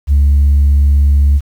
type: tone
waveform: sine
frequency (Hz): 71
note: C#2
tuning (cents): +42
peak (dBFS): -4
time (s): 0.07-1.41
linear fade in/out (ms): 50
effects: tanh soft clip ceiling -4 dBFS + 7-bit